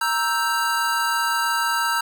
square chord, E diminished, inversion second, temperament equal with one note detuned, 935.6 / 1318.5 / 1568 Hz, Bb5 / E6 / G6, +6 / 0 / 0 cents, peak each -25 dBFS, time 0.01-2.01 s, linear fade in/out 5 ms, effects none

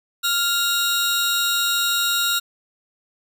sawtooth tone pair together, 1396.9 / 3797 Hz, F6 / A#7, 0 / +31 cents, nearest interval octave + perfect fourth, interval 1731 cents, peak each -18 / -18 dBFS, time 0.23-2.4 s, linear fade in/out 20 ms, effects none

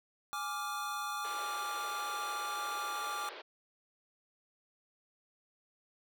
square chord, D diminished, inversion second, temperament equal, 830.6 / 1174.7 / 1396.9 Hz, Ab5 / D6 / F6, 0 / 0 / 0 cents, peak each -43 / -39 / -43 dBFS, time 0.33-3.29 s, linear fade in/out 0 ms
pink band-pass noise, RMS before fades -48 dBFS, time 1.24-3.42 s, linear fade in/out 10 ms, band 360 to 4400 Hz, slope 48 dB/octave
effects none

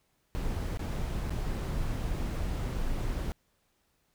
brown noise with dropouts, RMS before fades -32 dBFS, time 0.35-3.32 s, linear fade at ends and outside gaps 0 ms, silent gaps 0.773-0.793 / 1.295-1.305 s, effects pink hiss -73 dBFS RMS until 4.14 s

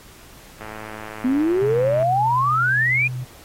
click train, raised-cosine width 0.5 ms, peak -20 dBFS, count 154, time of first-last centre 0.61-2.027 s, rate 108 Hz
sine exponential sweep, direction up, 244.9 to 2489 Hz, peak -16 dBFS, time 1.24-3.08 s, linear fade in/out 10 ms
sine tone with pitch glide, 127.9 to 126.5 Hz, C3 to B2, -39 to +42 cents, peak -25 dBFS, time 1.61-3.25 s, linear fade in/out 20 ms, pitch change -19 cents, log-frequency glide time 1.81-2.23 s
effects pink hiss -46 dBFS RMS until 3.44 s + AAC 48 kbps

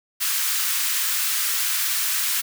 white high-pass noise, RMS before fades -23 dBFS, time 0.2-2.42 s, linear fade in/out 20 ms, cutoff 1200 Hz, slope 24 dB/octave, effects none

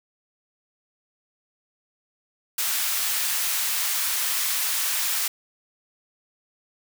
white high-pass noise, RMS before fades -25 dBFS, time 2.58-5.28 s, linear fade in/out 5 ms, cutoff 1100 Hz, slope 12 dB/octave, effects none

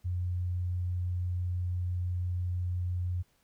sine tone, 89.4 Hz, F2, 41 cents sharp, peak -29 dBFS, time 0.04-3.23 s, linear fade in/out 20 ms, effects pink hiss -70 dBFS RMS until 3.43 s

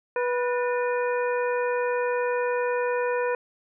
harmonic tone with a mistuned harmonic, 490 Hz, B4, 14 cents flat, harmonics 1 / 2 / 3 / 4 / 5, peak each -24 / -30 / -34 / -36 / -38 dBFS, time 0.16-3.35 s, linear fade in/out 2 ms, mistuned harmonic 4, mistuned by -150 cents, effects none

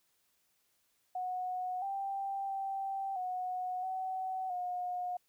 sine tone with pitch steps, 733 / 786 / 780 / 733 / 753 / 720 Hz, F#5 / G5 / G5 / F#5 / F#5 / F#5, -16 / +4 / -9 / -16 / +30 / -47 cents, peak -34 dBFS, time 1.15-5.17 s, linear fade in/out 5 ms, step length 670 ms, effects white hiss -75 dBFS RMS until 5.28 s

